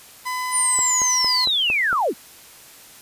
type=tone; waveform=30% pulse; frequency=1007 Hz; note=B5; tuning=33 cents sharp; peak=-21 dBFS; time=0.25-1.46 s; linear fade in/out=20 ms
type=linear sweep; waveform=sine; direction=down; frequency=9397 to 174.7 Hz; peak=-17 dBFS; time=0.51-2.14 s; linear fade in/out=50 ms
type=click train; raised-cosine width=1 ms; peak=-17 dBFS; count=6; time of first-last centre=0.79-1.929 s; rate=4.39 Hz
effects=white hiss -45 dBFS RMS until 3.01 s + resampled to 32000 Hz